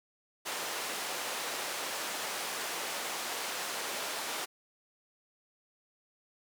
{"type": "band-pass noise", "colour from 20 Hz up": "pink", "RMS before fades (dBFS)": -37, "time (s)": [0.45, 4.46], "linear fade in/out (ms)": 20, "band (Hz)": [540, 12000], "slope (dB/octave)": 12, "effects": []}